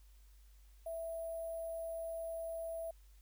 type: tone with sample-and-hold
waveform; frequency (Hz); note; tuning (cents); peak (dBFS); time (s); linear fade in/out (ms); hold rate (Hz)
sine; 659.3; E5; 0; -39; 0.86-2.91; 5; 11025
effects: added 50 Hz sine -58 dBFS peak until 3.21 s + white hiss -72 dBFS RMS until 3.21 s